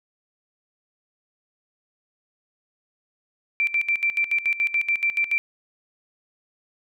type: tone with tremolo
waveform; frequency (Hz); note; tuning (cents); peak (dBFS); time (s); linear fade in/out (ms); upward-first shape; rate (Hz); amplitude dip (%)
sine; 2349; D7; 0; -18; 3.6-5.38; 0; square; 7; 80
effects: none